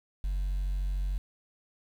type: tone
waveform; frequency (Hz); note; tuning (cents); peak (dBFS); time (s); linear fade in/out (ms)
sine; 46.81; F#1; +21; -25; 0.24-1.18; 0
effects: tanh soft clip ceiling -27 dBFS + 9-bit